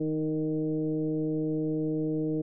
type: tone with frequency modulation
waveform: sine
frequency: 311.1 Hz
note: D#4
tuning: in tune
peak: -26 dBFS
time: 0-2.42 s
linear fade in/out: 10 ms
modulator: 154 Hz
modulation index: 1
effects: none